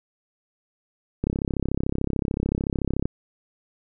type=click train; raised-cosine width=3 ms; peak=-11 dBFS; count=62; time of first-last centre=1.24-3.055 s; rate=33.6 Hz; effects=none